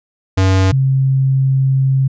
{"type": "tone pair in turn", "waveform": ["square", "sine"], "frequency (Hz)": [94.9, 133.88], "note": ["F#2", "C3"], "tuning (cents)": [44, 40], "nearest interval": "tritone", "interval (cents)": 596, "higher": "second", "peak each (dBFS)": -10, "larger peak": "neither", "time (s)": [[0.37, 0.72], [0.72, 2.08]], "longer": "second", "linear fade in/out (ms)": 10, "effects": ["resampled to 16000 Hz"]}